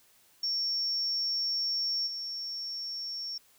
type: tone with level steps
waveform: sine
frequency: 5480 Hz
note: F8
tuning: 34 cents flat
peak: -27 / -34 dBFS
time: 0.43-3.38 s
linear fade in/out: 5 ms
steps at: 2.06 s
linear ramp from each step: 20 ms
effects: tanh soft clip ceiling -23 dBFS + white hiss -63 dBFS RMS until 3.58 s